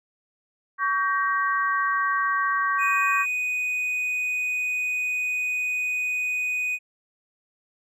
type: chord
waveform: sine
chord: G diminished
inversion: second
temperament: just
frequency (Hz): 1128.9 / 1568 / 1881.6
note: Db6 / G6 / Bb6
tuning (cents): +31 / 0 / +16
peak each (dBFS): -23 / -26 / -29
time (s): 0.78-3.26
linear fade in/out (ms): 50
type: tone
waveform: triangle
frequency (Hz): 2489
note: D#7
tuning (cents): 0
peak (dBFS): -22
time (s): 2.78-6.79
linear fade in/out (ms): 50
effects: resampled to 32000 Hz